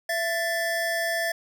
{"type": "tone pair together", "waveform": "square", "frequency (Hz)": [669.2, 1761], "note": ["E5", "A6"], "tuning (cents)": [26, 1], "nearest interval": "octave + perfect fourth", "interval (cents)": 1675, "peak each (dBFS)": [-28, -28], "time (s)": [0.09, 1.32], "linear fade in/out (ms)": 5, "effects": []}